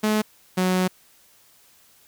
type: tone pair in turn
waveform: sawtooth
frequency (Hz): 214.1 / 184.3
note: A3 / F#3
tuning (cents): -47 / -7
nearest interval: minor third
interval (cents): 260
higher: first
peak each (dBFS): -15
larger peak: neither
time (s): 0.03-0.22 / 0.57-0.88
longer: second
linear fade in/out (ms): 10
effects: white hiss -56 dBFS RMS until 2.07 s